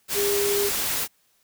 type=tone in noise; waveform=sine; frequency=405 Hz; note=G#4; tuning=43 cents flat; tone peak=-22 dBFS; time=0.14-0.71 s; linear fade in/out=50 ms; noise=white; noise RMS=-26 dBFS; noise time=0.08-1.08 s; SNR=+1 dB; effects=white hiss -65 dBFS RMS until 1.43 s